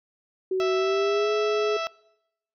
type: tone with pitch glide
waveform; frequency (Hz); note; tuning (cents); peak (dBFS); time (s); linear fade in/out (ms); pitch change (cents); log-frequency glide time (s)
sine; 375.4 to 421.4; F#4 to G#4; +25 to +25; -22; 0.51-1.77; 5; +200; 0.75-1.31
type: harmonic tone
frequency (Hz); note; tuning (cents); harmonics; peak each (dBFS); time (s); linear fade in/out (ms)
659.3; E5; 0; 1 / 2 / 3 / 4 / 5 / 6 / 7 / 8 / 9; -29 / -31 / -42 / -36 / -40 / -43 / -46 / -43 / -48; 0.6-1.87; 0
effects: noise-tail reverb RT60 0.8 s tail -23 dB re dry